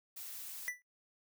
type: noise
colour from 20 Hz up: blue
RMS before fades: -46 dBFS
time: 0.16-0.69 s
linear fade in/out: 10 ms
type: tone with exponential decay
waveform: square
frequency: 1975.5 Hz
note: B6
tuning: in tune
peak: -33 dBFS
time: 0.68-0.82 s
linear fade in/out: 0 ms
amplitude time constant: 29 ms
effects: noise-tail reverb RT60 0.1 s tail -18 dB re dry